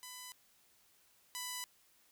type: tone pair in turn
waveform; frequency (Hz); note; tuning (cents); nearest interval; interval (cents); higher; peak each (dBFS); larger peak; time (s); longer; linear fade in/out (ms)
5% pulse; 1000 / 994.6; B5 / B5; +21 / +12; unison; 9; first; -35 / -28; second; 0.03-0.32 / 1.35-1.64; neither; 0
effects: white hiss -69 dBFS RMS until 2.11 s